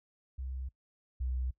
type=tone pair in turn; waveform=sine; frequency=65 / 63.3 Hz; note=C2 / B1; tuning=-11 / +43 cents; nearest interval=unison; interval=46 cents; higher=first; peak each=-36 / -31 dBFS; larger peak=second; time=0.38-0.69 / 1.2-1.51 s; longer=neither; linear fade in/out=10 ms; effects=noise-tail reverb RT60 0.1 s tail -20 dB re dry